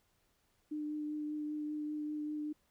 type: tone with vibrato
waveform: sine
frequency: 300.9 Hz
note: D4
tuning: 42 cents sharp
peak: -36 dBFS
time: 0.71-2.53 s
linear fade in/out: 10 ms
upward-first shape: triangle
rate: 5.1 Hz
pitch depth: 14 cents each way
effects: pink hiss -75 dBFS RMS until 2.7 s